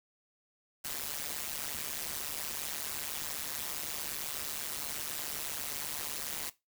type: noise with amplitude modulation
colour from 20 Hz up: white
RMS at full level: -34 dBFS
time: 0.84-6.5 s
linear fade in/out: 10 ms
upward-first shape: sine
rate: 148 Hz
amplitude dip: 100%
effects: noise-tail reverb RT60 0.2 s tail -17 dB re dry